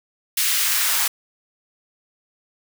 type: noise with high-pass filter sweep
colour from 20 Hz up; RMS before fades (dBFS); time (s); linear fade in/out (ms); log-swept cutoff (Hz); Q
white; -20; 0.37-1.08; 5; 2300 to 920; 1.1
effects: none